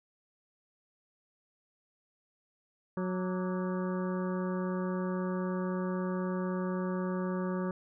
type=harmonic tone with a mistuned harmonic; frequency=183.8 Hz; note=F#3; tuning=11 cents flat; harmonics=1 / 2 / 3 / 5 / 6 / 7 / 8 / 9; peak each=-32 / -37 / -40 / -45 / -44 / -51 / -50 / -51 dBFS; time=2.97-7.71 s; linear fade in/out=2 ms; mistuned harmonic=6; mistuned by=+84 cents; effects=none